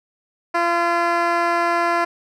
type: tone with band-pass filter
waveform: 10% pulse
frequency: 342.5 Hz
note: F4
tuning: 34 cents flat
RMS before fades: -19 dBFS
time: 0.54-2.05 s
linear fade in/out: 10 ms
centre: 870 Hz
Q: 0.72
effects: none